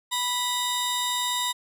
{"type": "tone pair together", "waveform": "sawtooth", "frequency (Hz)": [985, 3719], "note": ["B5", "A#7"], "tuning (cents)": [-5, -5], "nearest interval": "octave + major seventh", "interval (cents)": 2300, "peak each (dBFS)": -24, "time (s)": [0.11, 1.53], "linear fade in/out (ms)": 20, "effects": ["resampled to 32000 Hz"]}